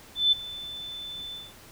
sine tone with ADSR envelope, 3520 Hz, A7, in tune, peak -16 dBFS, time 0.15-1.54 s, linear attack 170 ms, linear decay 16 ms, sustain -19 dB, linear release 210 ms, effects pink hiss -50 dBFS RMS until 1.71 s

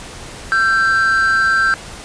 triangle tone pair together, 1350.1 / 1568 Hz, E6 / G6, +41 / 0 cents, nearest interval minor third, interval 259 cents, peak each -15 / -11 dBFS, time 0.52-1.74 s, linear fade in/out 0 ms, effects pink hiss -33 dBFS RMS until 2.04 s + resampled to 22050 Hz

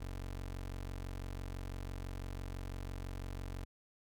25% pulse tone, 46 Hz, F#1, 9 cents flat, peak -37 dBFS, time 0-3.65 s, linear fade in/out 10 ms, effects none

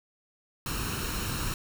pink noise with comb filter, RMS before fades -32 dBFS, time 0.66-1.54 s, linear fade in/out 2 ms, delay 0.73 ms, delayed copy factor +0.6, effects none

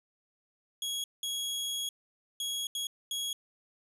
sawtooth tone bursts at uneven times, 3322 Hz, G#7, in tune, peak -29 dBFS, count 5, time 0.82-1.04 / 1.23-1.89 / 2.4-2.67 / 2.75-2.87 / 3.11-3.33 s, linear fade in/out 2 ms, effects resampled to 32000 Hz

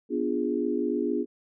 sine chord, B diminished seventh, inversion none, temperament equal with one note detuned, 246.9 / 293.7 / 349.2 / 413.4 Hz, B3 / D4 / F4 / Ab4, 0 / 0 / 0 / -8 cents, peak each -30 dBFS, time 0.09-1.26 s, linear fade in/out 50 ms, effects none

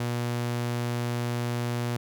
sawtooth tone, 120 Hz, B2, 49 cents flat, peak -23 dBFS, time 0-1.97 s, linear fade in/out 5 ms, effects none

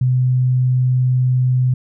sine tone, 127.1 Hz, C3, 50 cents flat, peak -12 dBFS, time 0.01-1.74 s, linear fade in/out 5 ms, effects none

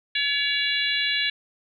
harmonic tone with a mistuned harmonic, 568 Hz, C#5, 42 cents sharp, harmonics 3 / 4 / 5 / 6 / 7, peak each -28 / -28 / -28 / -28 / -28 dBFS, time 0.15-1.3 s, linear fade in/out 5 ms, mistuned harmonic 5, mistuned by -18 cents, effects none

